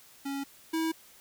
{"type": "tone pair in turn", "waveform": "square", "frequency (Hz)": [277.2, 323.3], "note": ["C#4", "E4"], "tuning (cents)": [0, -34], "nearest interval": "minor third", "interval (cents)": 266, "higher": "second", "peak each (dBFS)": [-33, -28], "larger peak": "second", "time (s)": [[0.25, 0.44], [0.73, 0.92]], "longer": "neither", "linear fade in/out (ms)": 10, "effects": ["white hiss -56 dBFS RMS until 1.2 s"]}